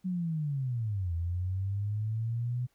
sine linear two-way sweep, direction down then up, 188.1 to 82.9 to 125.3 Hz, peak -29 dBFS, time 0.04-2.67 s, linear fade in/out 20 ms, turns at 1.14 s, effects pink hiss -73 dBFS RMS until 2.74 s

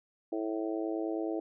harmonic tone, 109.3 Hz, A2, 11 cents flat, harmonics 3 / 4 / 5 / 6 / 7, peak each -33 / -38 / -41 / -40 / -45 dBFS, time 0.32-1.4 s, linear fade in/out 5 ms, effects none

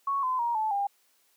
sine tone with pitch steps, 1108.7 / 1022.6 / 943.1 / 869.9 / 802.3 Hz, C#6 / C6 / A#5 / A5 / G5, 0 / -40 / +20 / -20 / +40 cents, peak -25 dBFS, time 0.07-0.87 s, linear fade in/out 5 ms, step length 160 ms, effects white hiss -67 dBFS RMS until 1.36 s + high-pass 300 Hz 12 dB/octave

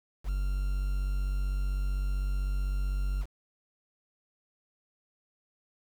triangle tone with quantisation, 47.86 Hz, G1, 41 cents flat, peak -25 dBFS, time 0.24-3.26 s, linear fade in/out 50 ms, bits 8, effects none

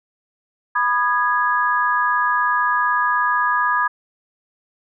sine chord, G# minor, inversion first, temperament equal with one note detuned, 987.8 / 1223.8 / 1661.2 Hz, B5 / D#6 / G#6, 0 / -29 / 0 cents, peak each -20 dBFS, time 0.75-3.88 s, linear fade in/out 10 ms, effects none

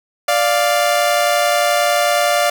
sawtooth tone pair together, 587.3 / 698.4 Hz, D5 / F5, 0 / 0 cents, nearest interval minor third, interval 300 cents, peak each -12 dBFS, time 0.28-2.5 s, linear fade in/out 5 ms, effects none

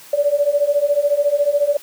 sine beating tone pair, 569 / 583 Hz, C#5 / D5, +45 / -13 cents, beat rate 14 Hz, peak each -18 / -16 dBFS, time 0.13-1.77 s, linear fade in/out 5 ms, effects white hiss -42 dBFS RMS until 1.82 s + high-pass 150 Hz 12 dB/octave

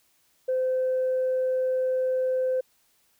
sine tone, 515 Hz, C5, 28 cents flat, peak -21 dBFS, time 0.48-2.61 s, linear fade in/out 10 ms, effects tanh soft clip ceiling -19 dBFS + white hiss -66 dBFS RMS until 3.19 s

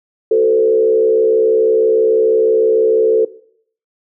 sine tone with frequency modulation, 443.9 Hz, A4, 15 cents sharp, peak -8 dBFS, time 0.31-3.25 s, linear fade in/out 5 ms, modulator 66.2 Hz, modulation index 0.69, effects noise-tail reverb RT60 0.6 s tail -19 dB re dry

